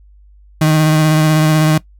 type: tone with vibrato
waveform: 35% pulse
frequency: 155.56 Hz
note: D#3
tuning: in tune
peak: -7 dBFS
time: 0.61-1.78 s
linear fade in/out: 5 ms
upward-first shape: sine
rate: 16 Hz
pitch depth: 22 cents each way
effects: noise-tail reverb RT60 0.1 s tail -19 dB re dry + added 50 Hz sine -41 dBFS peak until 1.99 s